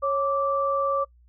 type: tone pair together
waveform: sine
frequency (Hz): 551 / 1167.5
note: C#5 / D6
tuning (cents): -11 / -11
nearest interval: octave + minor second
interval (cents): 1300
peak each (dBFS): -24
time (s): 0.02-1.05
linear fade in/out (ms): 20
effects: noise-tail reverb RT60 0.1 s tail -24 dB re dry + added 60 Hz sine -53 dBFS peak until 1.28 s